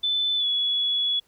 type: tone with pitch glide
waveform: sine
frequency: 3513 to 3387 Hz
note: A7 to G#7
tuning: -3 to +33 cents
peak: -21 dBFS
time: 0.03-1.2 s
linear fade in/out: 10 ms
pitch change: -64 cents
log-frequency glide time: 0.37-0.46 s
effects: pink hiss -64 dBFS RMS until 1.27 s